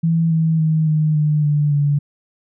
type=tone with pitch steps; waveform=sine; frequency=164.81 / 161.23 / 157.73 / 154.31 / 150.96 / 147.68 / 144.47 Hz; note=E3 / E3 / D#3 / D#3 / D3 / D3 / D3; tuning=0 / -38 / +24 / -14 / +48 / +10 / -28 cents; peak=-13 dBFS; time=0.03-1.99 s; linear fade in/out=10 ms; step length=280 ms; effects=none